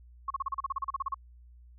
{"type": "tone bursts", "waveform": "sine", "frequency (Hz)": 1093, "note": "C#6", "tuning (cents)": -25, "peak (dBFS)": -28, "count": 15, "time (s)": [0.28, 1.144], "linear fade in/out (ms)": 5, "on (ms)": 24, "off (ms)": 36, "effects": ["added 60 Hz sine -51 dBFS peak until 1.78 s"]}